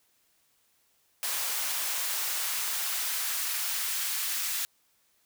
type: noise with high-pass filter sweep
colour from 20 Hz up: white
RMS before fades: -31 dBFS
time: 1.23-4.65 s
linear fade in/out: 0 ms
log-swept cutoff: 660 to 1500 Hz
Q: 0.78
effects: white hiss -69 dBFS RMS until 5.25 s